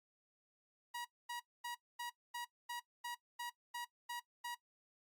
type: tone bursts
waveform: sawtooth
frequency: 958 Hz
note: A#5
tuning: 47 cents sharp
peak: -38 dBFS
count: 11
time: 0.94-4.55 s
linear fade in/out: 10 ms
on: 110 ms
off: 240 ms
effects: noise-tail reverb RT60 0.1 s tail -17 dB re dry + Opus 48 kbps